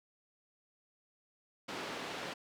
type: band-pass noise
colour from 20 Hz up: pink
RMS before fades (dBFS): -42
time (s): 1.68-2.34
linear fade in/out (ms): 10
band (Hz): 260 to 4200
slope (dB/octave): 12
effects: none